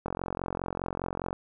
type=click train; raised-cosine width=1 ms; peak=-17 dBFS; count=58; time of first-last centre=0.06-1.329 s; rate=44.9 Hz; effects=none